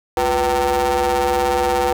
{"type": "ring-modulated tone", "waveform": "30% pulse", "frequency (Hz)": 138.59, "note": "C#3", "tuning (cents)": 0, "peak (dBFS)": -10, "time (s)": [0.17, 1.93], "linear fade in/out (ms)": 2, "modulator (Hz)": 632, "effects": []}